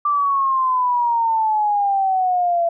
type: exponential sweep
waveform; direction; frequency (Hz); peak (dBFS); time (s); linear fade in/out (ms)
sine; down; 1179 to 673; -15; 0.05-2.69; 5
effects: none